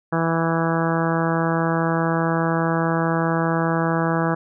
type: harmonic tone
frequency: 164.81 Hz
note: E3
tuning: in tune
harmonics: 1 / 2 / 3 / 4 / 5 / 6 / 7 / 8 / 9 / 10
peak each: -22 / -25 / -27 / -28 / -29 / -30 / -30 / -31 / -32 / -32 dBFS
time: 0.12-4.35 s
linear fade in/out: 10 ms
effects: none